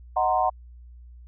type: chord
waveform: sine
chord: C half-diminished seventh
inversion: first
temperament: equal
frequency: 622.3 / 740 / 932.3 / 1046.5 Hz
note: Eb5 / Gb5 / Bb5 / C6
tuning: 0 / 0 / 0 / 0 cents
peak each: -28 / -22 / -26 / -27 dBFS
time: 0.16-0.5 s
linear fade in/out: 10 ms
effects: added 60 Hz sine -43 dBFS peak until 1.27 s